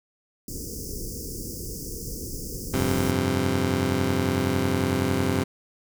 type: band-stop noise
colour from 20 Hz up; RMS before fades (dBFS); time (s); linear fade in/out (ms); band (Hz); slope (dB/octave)
pink; -34; 0.48-3.11; 2; 500 to 4900; 96
type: chord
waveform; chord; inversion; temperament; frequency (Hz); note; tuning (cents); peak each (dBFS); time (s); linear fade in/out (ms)
15% pulse; F suspended second; none; just; 87.31 / 98.22 / 130.96; F2 / G2 / C3; 0 / +4 / +2; -21; 2.73-5.44; 10
effects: none